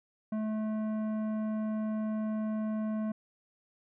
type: tone with tanh clipping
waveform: sine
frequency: 216.4 Hz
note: A3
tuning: 29 cents flat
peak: -32 dBFS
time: 0.32-3.12 s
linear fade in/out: 5 ms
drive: 12 dB
effects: none